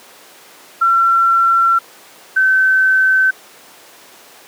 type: tone pair in turn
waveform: sine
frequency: 1357 / 1534 Hz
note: E6 / G6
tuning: +50 / -38 cents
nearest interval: major second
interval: 212 cents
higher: second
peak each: -9 dBFS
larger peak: neither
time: 0.81-1.79 / 2.36-3.31 s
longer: first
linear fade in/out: 10 ms
effects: pink hiss -41 dBFS RMS until 4.47 s + high-pass 400 Hz 12 dB/octave